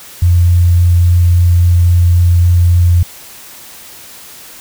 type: tone with vibrato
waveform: sine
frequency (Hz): 87.31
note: F2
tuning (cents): 0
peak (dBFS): -5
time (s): 0.22-3.03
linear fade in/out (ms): 5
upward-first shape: triangle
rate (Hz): 3.6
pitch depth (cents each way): 9
effects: white hiss -34 dBFS RMS until 4.6 s